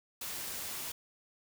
white noise, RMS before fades -40 dBFS, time 0.21-0.92 s, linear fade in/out 5 ms, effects none

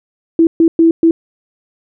sine tone bursts at uneven times, 329.6 Hz, E4, in tune, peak -5 dBFS, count 4, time 0.39-0.47 / 0.6-0.68 / 0.79-0.91 / 1.03-1.11 s, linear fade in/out 2 ms, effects none

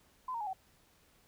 sine tone with pitch steps, 1020 / 924.6 / 838.1 / 759.7 Hz, C6 / A#5 / G#5 / F#5, -44 / -14 / +16 / +46 cents, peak -35 dBFS, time 0.28-0.532 s, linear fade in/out 5 ms, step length 63 ms, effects pink hiss -67 dBFS RMS until 1.27 s

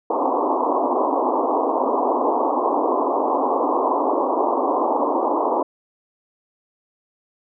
white band-pass noise, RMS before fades -20 dBFS, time 0.1-5.63 s, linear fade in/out 5 ms, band 250 to 1100 Hz, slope 96 dB/octave, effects none

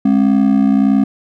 triangle ring-modulated tone, 237.8 Hz, A#3, 35 cents sharp, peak -4 dBFS, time 0.05-1.04 s, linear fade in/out 5 ms, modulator 30.8 Hz, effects none

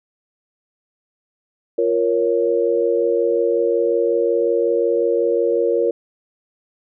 sine chord, Bb minor, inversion second, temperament equal with one note detuned, 349.2 / 468.9 / 554.4 Hz, F4 / Bb4 / Db5, 0 / +10 / 0 cents, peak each -21 / -17 / -21 dBFS, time 1.78-5.91 s, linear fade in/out 5 ms, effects none

